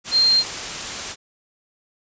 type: tone in noise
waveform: sine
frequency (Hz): 4186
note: C8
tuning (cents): 0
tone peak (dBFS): -13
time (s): 0.11-0.44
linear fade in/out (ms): 50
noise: white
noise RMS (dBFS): -28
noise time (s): 0.04-1.16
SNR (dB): +12
effects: resampled to 16000 Hz